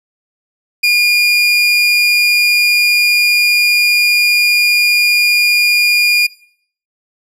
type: tone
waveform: 30% pulse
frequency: 2425 Hz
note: D#7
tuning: 45 cents flat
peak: -6 dBFS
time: 0.83-6.27 s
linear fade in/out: 10 ms
effects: noise-tail reverb RT60 0.6 s tail -21 dB re dry + low-pass 11000 Hz 12 dB/octave